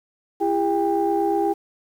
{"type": "tone cluster", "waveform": "sine", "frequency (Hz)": [335.8, 404.2, 799], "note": ["E4", "G#4", "G5"], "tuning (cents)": [32, -47, 33], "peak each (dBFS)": -22, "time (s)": [0.4, 1.54], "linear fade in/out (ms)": 20, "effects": ["tanh soft clip ceiling -10 dBFS", "8-bit"]}